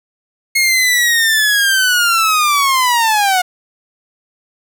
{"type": "linear sweep", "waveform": "sawtooth", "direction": "down", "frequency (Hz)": [2164, 717], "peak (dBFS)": -7, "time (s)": [0.55, 3.42], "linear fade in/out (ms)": 10, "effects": []}